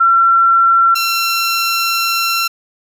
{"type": "tone pair in turn", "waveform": ["sine", "15% pulse"], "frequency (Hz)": [1357, 1357], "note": ["E6", "E6"], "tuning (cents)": [50, 50], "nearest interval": "unison", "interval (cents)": 0, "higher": "neither", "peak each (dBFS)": -7, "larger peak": "neither", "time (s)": [[0, 0.95], [0.95, 2.48]], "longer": "second", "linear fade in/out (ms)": 10, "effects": []}